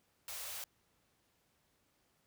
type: band-stop noise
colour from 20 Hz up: white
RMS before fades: -44 dBFS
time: 0.28-0.64 s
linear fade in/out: 2 ms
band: 110 to 470 Hz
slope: 48 dB/octave
effects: pink hiss -75 dBFS RMS until 2.26 s + high-pass 60 Hz 12 dB/octave